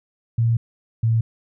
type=tone pair in turn; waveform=sine; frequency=115.6 / 113.42 Hz; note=A#2 / A#2; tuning=-14 / -47 cents; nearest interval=unison; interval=33 cents; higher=first; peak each=-15 dBFS; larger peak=neither; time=0.38-0.57 / 1.03-1.21 s; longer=first; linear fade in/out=5 ms; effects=none